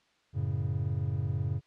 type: chord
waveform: triangle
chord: F# minor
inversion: none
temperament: just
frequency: 92.5 / 111 / 138.75 Hz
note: F#2 / A2 / C#3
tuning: 0 / +16 / +2 cents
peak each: -31 dBFS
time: 0.33-1.61 s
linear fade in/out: 50 ms
effects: white hiss -68 dBFS RMS until 1.66 s + low-pass 4000 Hz 12 dB/octave